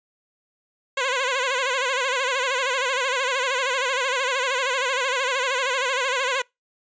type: tone with vibrato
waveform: 10% pulse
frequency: 520 Hz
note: C5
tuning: 11 cents flat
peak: -13 dBFS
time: 0.97-6.42 s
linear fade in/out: 5 ms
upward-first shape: sine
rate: 13 Hz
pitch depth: 110 cents each way
effects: noise-tail reverb RT60 0.2 s tail -26 dB re dry + resampled to 16000 Hz